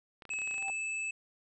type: clicks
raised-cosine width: 0.3 ms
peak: -32 dBFS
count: 12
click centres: 0.222 / 0.253 / 0.293 / 0.336 / 0.388 / 0.418 / 0.475 / 0.511 / 0.542 / 0.581 / 0.625 / 0.683 s
type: tone with pitch glide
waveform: square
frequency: 2585 to 2618 Hz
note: E7 to E7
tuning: -34 to -13 cents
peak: -34 dBFS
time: 0.3-1.11 s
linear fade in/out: 5 ms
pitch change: +21 cents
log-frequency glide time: 0.53-0.65 s
type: tone with exponential growth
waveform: sine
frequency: 784 Hz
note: G5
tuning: in tune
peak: -35 dBFS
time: 0.48-0.7 s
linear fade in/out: 0 ms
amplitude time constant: 46 ms
effects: resampled to 22050 Hz